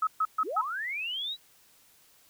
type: tone bursts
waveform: sine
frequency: 1281 Hz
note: E6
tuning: 50 cents flat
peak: -23 dBFS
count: 4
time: 0.02-0.614 s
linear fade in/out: 5 ms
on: 51 ms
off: 130 ms
type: linear sweep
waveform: sine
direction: up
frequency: 230 to 3970 Hz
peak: -31 dBFS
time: 0.43-1.37 s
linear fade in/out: 50 ms
effects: white hiss -61 dBFS RMS until 2.29 s